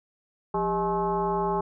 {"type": "tone with frequency modulation", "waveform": "sine", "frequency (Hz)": 626, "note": "D#5", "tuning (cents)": 10, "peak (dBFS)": -23, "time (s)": [0.54, 1.61], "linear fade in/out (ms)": 5, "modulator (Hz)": 225, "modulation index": 2, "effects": []}